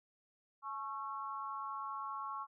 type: tone with amplitude modulation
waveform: sine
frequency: 1100 Hz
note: C#6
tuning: 14 cents flat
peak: -35 dBFS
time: 0.62-2.47 s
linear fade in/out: 50 ms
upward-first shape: sine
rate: 245 Hz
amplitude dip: 95%
effects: none